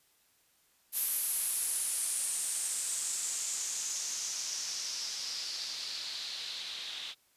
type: noise with low-pass filter sweep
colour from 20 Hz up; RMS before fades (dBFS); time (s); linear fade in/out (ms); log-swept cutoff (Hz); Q
blue; -36; 0.92-7.15; 50; 12000 to 3500; 3.9
effects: white hiss -69 dBFS RMS until 7.36 s + resampled to 32000 Hz